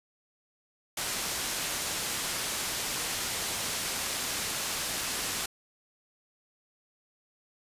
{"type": "low-pass noise", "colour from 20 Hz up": "white", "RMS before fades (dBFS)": -33, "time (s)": [0.97, 5.46], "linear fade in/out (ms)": 5, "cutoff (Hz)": 9200, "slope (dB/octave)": 12, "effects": ["resampled to 32000 Hz"]}